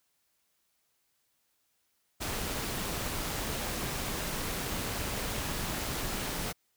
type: noise with amplitude modulation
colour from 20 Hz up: pink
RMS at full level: -33 dBFS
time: 2.2-6.53 s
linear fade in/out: 20 ms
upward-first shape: sine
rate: 203 Hz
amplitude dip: 35%
effects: white hiss -75 dBFS RMS until 6.76 s